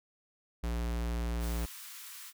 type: tone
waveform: square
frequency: 58.4 Hz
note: A#1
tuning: 4 cents sharp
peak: -32 dBFS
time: 0.63-1.66 s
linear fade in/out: 10 ms
type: high-pass noise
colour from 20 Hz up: white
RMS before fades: -47 dBFS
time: 1.39-2.33 s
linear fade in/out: 50 ms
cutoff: 1000 Hz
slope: 48 dB/octave
effects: none